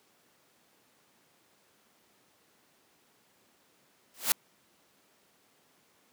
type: noise with exponential growth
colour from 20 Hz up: white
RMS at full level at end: -21 dBFS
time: 4.14-4.32 s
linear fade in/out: 1 ms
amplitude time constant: 37 ms
effects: pink hiss -66 dBFS RMS until 6.12 s + high-pass 200 Hz 12 dB/octave